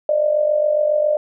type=tone with amplitude modulation; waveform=sine; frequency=602 Hz; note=D5; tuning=43 cents sharp; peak=-11 dBFS; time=0.09-1.17 s; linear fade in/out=2 ms; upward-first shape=sine; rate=47.3 Hz; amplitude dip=65%; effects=none